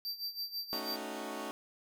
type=tone with tremolo; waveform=square; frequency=4679 Hz; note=D8; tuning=7 cents flat; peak=-35 dBFS; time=0.05-0.96 s; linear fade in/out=0 ms; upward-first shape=sine; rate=6.1 Hz; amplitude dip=80%
type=chord; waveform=15% pulse; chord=D# half-diminished seventh; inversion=second; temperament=equal with one note detuned; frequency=220 / 277.2 / 308.3 / 370 Hz; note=A3 / C#4 / D#4 / F#4; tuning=0 / 0 / -16 / 0 cents; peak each=-38 dBFS; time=0.73-1.51 s; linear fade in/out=0 ms
effects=none